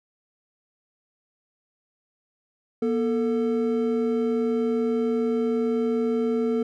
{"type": "tone pair together", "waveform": "triangle", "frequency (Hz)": [239.7, 444.8], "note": ["A#3", "A4"], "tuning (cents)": [48, 19], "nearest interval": "major seventh", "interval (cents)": 1071, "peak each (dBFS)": -22, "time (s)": [2.82, 6.63], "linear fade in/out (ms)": 5, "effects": []}